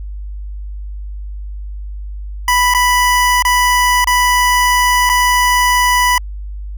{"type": "tone with dropouts", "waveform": "25% pulse", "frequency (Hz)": 987.8, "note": "B5", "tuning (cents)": 0, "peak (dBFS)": -6, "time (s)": [2.48, 6.18], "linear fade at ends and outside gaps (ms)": 2, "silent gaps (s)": [[2.739, 2.747], [3.424, 3.45], [4.044, 4.072], [5.093, 5.097]], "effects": ["added 50 Hz sine -23 dBFS peak until 6.77 s"]}